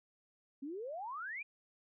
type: exponential sweep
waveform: sine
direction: up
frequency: 261.6 to 2489 Hz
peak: -40 dBFS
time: 0.62-1.43 s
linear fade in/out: 10 ms
effects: none